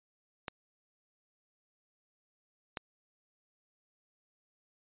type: clicks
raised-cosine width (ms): 0.3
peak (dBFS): -20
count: 2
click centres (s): 0.482 / 2.772
effects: resampled to 8000 Hz